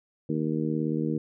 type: harmonic tone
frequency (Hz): 77.78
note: D#2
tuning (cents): 0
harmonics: 2 / 3 / 4 / 5 / 6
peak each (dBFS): -30 / -30 / -30 / -36 / -35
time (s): 0.29-1.18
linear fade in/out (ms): 5
effects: none